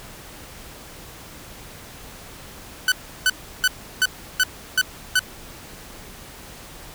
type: tone bursts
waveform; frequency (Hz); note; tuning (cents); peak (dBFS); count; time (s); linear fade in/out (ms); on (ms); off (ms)
sawtooth; 1500; F#6; +23; -11; 7; 2.88-5.193; 2; 39; 340
effects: pink hiss -41 dBFS RMS until 6.94 s